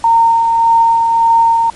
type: tone with tremolo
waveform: sine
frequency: 918 Hz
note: A#5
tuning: 27 cents flat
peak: -5 dBFS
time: 0.04-1.7 s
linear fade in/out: 2 ms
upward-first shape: sine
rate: 1.7 Hz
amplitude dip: 35%
effects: pink hiss -37 dBFS RMS until 1.75 s + MP3 48 kbps